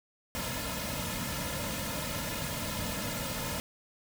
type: noise with comb filter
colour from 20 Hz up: pink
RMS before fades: -35 dBFS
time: 0.35-3.6 s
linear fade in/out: 0 ms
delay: 2.6 ms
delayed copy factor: -0.8
effects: none